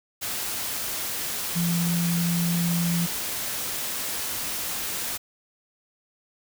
sine tone in noise, 171.2 Hz, F3, 34 cents flat, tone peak -22 dBFS, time 1.55-3.07 s, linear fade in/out 20 ms, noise white, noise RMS -30 dBFS, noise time 0.21-5.18 s, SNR +5 dB, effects none

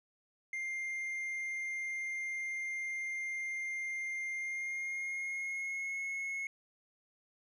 triangle tone with pitch glide, 2106 to 2178 Hz, C7 to C#7, +11 to -31 cents, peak -34 dBFS, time 0.53-6.47 s, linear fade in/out 2 ms, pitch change +58 cents, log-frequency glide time 4.32-6 s, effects resampled to 24000 Hz

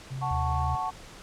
sine tone with vibrato, 130 Hz, C3, 11 cents flat, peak -32 dBFS, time 0.1-0.77 s, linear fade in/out 20 ms, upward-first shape square, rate 2.4 Hz, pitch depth 36 cents each way
sine chord, F# minor, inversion none, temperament equal, 740 / 880 / 1108.7 Hz, F#5 / A5 / C#6, 0 / 0 / 0 cents, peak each -32 dBFS, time 0.21-0.91 s, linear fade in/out 20 ms
sine tone, 76.3 Hz, D#2, 33 cents flat, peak -28 dBFS, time 0.31-0.75 s, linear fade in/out 0 ms
effects pink hiss -47 dBFS RMS until 1.22 s + low-pass 8000 Hz 12 dB/octave

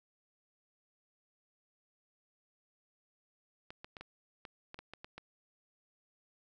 clicks, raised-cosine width 0.3 ms, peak -30 dBFS, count 10, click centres 3.705 / 3.845 / 3.968 / 4.01 / 4.452 / 4.744 / 4.79 / 4.936 / 5.045 / 5.18 s, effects none

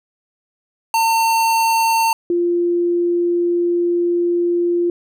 square / sine tone pair in turn, 905 / 347.3 Hz, A5 / F4, +48 / -10 cents, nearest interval octave + perfect fourth, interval 1658 cents, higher first, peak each -14 dBFS, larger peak neither, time 0.94-2.13 / 2.3-4.9 s, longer second, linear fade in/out 2 ms, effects none

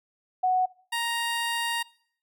sine / 15% pulse tone pair in turn, 740 / 934.2 Hz, F#5 / A#5, 0 / +3 cents, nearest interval major third, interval 403 cents, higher second, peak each -20 dBFS, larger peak neither, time 0.43-0.66 / 0.92-1.83 s, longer second, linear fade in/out 10 ms, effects noise-tail reverb RT60 0.6 s tail -23 dB re dry

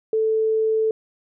sine tone, 440 Hz, A4, in tune, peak -17 dBFS, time 0.13-0.91 s, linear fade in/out 2 ms, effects none

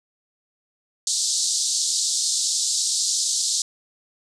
white band-pass noise, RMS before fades -23 dBFS, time 1.07-3.62 s, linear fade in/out 2 ms, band 3900 to 8400 Hz, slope 48 dB/octave, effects none

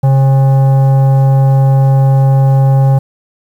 sine tone with frequency modulation, 134.9 Hz, C#3, 47 cents flat, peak -3 dBFS, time 0.03-2.99 s, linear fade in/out 10 ms, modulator 676 Hz, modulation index 0.33, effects tanh soft clip ceiling -3 dBFS + 7-bit

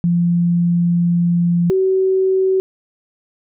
sine tone pair in turn, 172.7 / 379.1 Hz, F3 / F#4, -19 / +42 cents, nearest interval octave + major second, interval 1361 cents, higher second, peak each -12 dBFS, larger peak neither, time 0.04-1.7 / 1.7-2.6 s, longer first, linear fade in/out 0 ms, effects none

